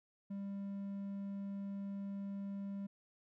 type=tone; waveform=triangle; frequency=198.4 Hz; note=G3; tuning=21 cents sharp; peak=-38 dBFS; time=0.3-2.87 s; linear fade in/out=10 ms; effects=none